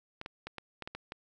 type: clicks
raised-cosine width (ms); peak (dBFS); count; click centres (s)
0.3; -24; 8; 0.214 / 0.261 / 0.47 / 0.583 / 0.823 / 0.875 / 0.95 / 1.121
effects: none